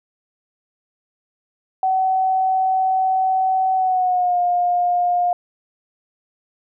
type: tone with pitch glide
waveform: sine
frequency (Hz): 756 to 709.5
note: F#5 to F5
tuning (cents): +37 to +27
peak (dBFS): -15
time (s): 1.83-5.33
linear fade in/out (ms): 2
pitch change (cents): -110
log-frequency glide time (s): 3.75-4.39
effects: none